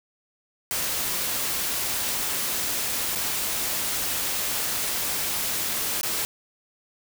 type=noise with dropouts; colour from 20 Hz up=white; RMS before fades=-27 dBFS; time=0.71-6.25 s; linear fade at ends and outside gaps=0 ms; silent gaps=3.152-3.157 / 6.011-6.032 s; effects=none